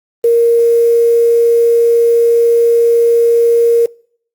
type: tone with quantisation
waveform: sine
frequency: 467 Hz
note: A#4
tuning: 3 cents sharp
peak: -6 dBFS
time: 0.24-3.86 s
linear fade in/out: 5 ms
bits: 5
effects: noise-tail reverb RT60 0.6 s tail -26 dB re dry + Opus 32 kbps